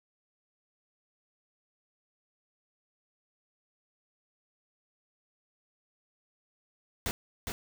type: noise with echo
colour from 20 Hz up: pink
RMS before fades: -32 dBFS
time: 7.06-7.11 s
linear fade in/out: 0 ms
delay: 410 ms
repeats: 1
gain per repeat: -4 dB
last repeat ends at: 7.52 s
effects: none